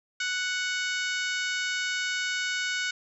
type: harmonic tone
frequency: 740 Hz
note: F#5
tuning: in tune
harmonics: 2 / 3 / 4 / 5 / 6 / 7 / 8 / 9 / 10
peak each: -30 / -34 / -36 / -38 / -40 / -41 / -42 / -43 / -44 dBFS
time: 0.2-2.91 s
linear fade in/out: 5 ms
effects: none